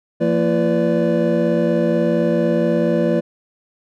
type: tone cluster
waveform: triangle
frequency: 171.3 / 229.7 / 339.1 / 497.7 / 582 Hz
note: F3 / A#3 / E4 / B4 / D5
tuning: -33 / -25 / +49 / +13 / -16 cents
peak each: -19 dBFS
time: 0.2-3.21 s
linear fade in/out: 20 ms
effects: none